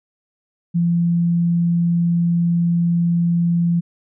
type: tone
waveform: sine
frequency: 171 Hz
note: F3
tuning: 36 cents flat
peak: -14 dBFS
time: 0.74-3.81 s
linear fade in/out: 20 ms
effects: none